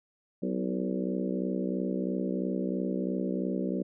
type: harmonic tone with a mistuned harmonic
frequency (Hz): 63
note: B1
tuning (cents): +35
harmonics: 3 / 4 / 5 / 6 / 7 / 8 / 9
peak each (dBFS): -32 / -34 / -36 / -38 / -39 / -40 / -41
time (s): 0.42-3.83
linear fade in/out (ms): 10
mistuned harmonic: 5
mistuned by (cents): +43
effects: none